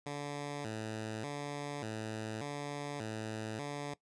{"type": "tone with vibrato", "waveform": "10% pulse", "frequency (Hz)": 125.8, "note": "B2", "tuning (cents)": 32, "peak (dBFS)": -30, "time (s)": [0.06, 3.94], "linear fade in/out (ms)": 5, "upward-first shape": "square", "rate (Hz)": 0.85, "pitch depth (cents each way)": 240, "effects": ["noise-tail reverb RT60 0.1 s tail -19 dB re dry", "resampled to 22050 Hz"]}